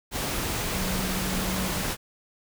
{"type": "tone in noise", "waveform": "sine", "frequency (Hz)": 187.6, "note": "F#3", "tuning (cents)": 24, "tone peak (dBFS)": -31, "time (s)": [0.72, 1.86], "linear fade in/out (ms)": 50, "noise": "pink", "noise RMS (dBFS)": -29, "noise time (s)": [0.11, 1.97], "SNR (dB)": -5, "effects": []}